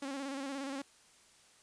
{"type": "tone with vibrato", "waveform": "sawtooth", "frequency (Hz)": 274, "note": "C#4", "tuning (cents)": -20, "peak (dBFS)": -34, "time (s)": [0.02, 0.82], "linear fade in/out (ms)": 5, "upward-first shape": "square", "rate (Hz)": 17, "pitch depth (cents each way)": 46, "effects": ["white hiss -63 dBFS RMS until 1.62 s", "resampled to 22050 Hz"]}